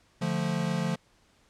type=chord; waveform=square; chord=D minor; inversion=none; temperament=equal; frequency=146.83 / 174.61 / 220 Hz; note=D3 / F3 / A3; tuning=0 / 0 / 0 cents; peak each=-33 / -30 / -34 dBFS; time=0.21-0.96 s; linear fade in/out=10 ms; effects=pink hiss -64 dBFS RMS until 1.49 s + low-pass 8000 Hz 12 dB/octave